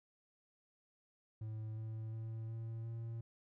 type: tone with pitch steps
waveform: triangle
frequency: 109.3 / 110.63 / 111.98 / 113.35 / 114.73 Hz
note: A2 / A2 / A2 / A#2 / A#2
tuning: -11 / +10 / +31 / -48 / -27 cents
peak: -39 dBFS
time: 1.41-3.21 s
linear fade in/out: 5 ms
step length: 360 ms
effects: none